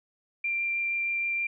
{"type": "tone with vibrato", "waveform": "sine", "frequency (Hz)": 2372, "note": "D7", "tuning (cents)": 17, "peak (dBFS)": -26, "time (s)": [0.44, 1.47], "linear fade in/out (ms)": 5, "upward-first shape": "triangle", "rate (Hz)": 6.4, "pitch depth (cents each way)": 8, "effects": []}